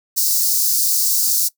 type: high-pass noise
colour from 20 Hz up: white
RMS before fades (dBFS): -17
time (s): 0.16-1.49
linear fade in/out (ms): 20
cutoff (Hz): 4500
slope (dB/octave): 48
effects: noise-tail reverb RT60 0.1 s tail -20 dB re dry